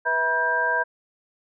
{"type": "tone cluster", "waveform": "sine", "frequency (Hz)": [491.4, 652, 966, 1585], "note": ["B4", "E5", "B5", "G6"], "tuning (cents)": [-9, -19, -39, 19], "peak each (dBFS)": [-31, -29, -25, -22], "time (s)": [0.05, 0.84], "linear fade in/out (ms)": 20, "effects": []}